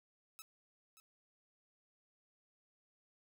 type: tone with echo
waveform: 5% pulse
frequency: 1299 Hz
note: E6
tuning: 26 cents flat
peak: -38 dBFS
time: 0.39-0.42 s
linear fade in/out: 0 ms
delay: 580 ms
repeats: 1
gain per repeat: -11 dB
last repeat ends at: 1 s
effects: none